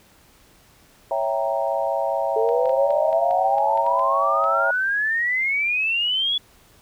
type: chord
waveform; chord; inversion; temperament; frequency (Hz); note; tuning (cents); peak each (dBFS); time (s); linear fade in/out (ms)
sine; C# diminished seventh; none; equal; 554.4 / 659.3 / 784 / 932.3; C#5 / E5 / G5 / Bb5; 0 / 0 / 0 / 0; -25 / -24 / -27 / -28; 1.11-4.71; 2
type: exponential sweep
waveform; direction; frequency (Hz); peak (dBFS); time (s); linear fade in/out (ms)
sine; up; 437.7 to 3423; -19; 2.36-6.38; 5
type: clicks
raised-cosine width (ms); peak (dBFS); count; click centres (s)
0.3; -25; 11; 2.49 / 2.657 / 2.694 / 2.906 / 3.129 / 3.31 / 3.583 / 3.775 / 3.865 / 3.994 / 4.441
effects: pink hiss -54 dBFS RMS until 6.81 s